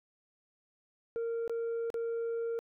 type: tone with dropouts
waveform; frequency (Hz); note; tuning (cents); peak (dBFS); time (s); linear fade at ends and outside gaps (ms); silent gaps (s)
sine; 462.1; A#4; -15; -29; 1.16-2.59; 0; 1.478-1.496 / 1.902-1.942
effects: tanh soft clip ceiling -31 dBFS